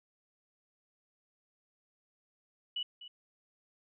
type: tone with echo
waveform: sine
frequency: 2948 Hz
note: F#7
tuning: 7 cents flat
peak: -33 dBFS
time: 2.76-2.83 s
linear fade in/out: 5 ms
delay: 250 ms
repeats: 1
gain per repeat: -13 dB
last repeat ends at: 3.08 s
effects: none